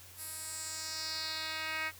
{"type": "tone with band-pass filter sweep", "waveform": "10% pulse", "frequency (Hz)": 315.7, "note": "D#4", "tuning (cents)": 25, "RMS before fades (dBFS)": -39, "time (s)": [0.16, 1.92], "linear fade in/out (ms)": 50, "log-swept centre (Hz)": [12000, 2300], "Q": 2.6, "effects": ["added 91 Hz sine -58 dBFS peak until 1.99 s", "white hiss -54 dBFS RMS until 1.99 s"]}